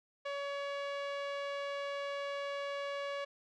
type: tone with low-pass filter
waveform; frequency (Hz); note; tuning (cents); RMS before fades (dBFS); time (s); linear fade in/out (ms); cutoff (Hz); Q
sawtooth; 564; C#5; +30; -39; 0.25-3.25; 10; 3200; 1
effects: none